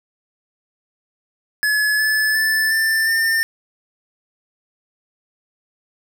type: tone with pitch steps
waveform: square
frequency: 1706 / 1729.8 / 1754 / 1778.4 / 1803.3 Hz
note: G#6 / A6 / A6 / A6 / A6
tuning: +46 / -30 / -6 / +18 / +42 cents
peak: -16 dBFS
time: 1.63-3.43 s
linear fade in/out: 0 ms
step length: 360 ms
effects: none